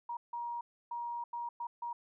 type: tone bursts at uneven times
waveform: sine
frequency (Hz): 948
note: A#5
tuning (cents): +29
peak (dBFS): -36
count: 6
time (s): 0.09-0.17 / 0.33-0.61 / 0.91-1.24 / 1.33-1.49 / 1.6-1.67 / 1.82-1.93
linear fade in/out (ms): 5
effects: none